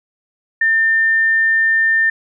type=tone; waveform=sine; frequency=1800 Hz; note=A6; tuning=39 cents sharp; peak=-11 dBFS; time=0.61-2.1 s; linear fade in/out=5 ms; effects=none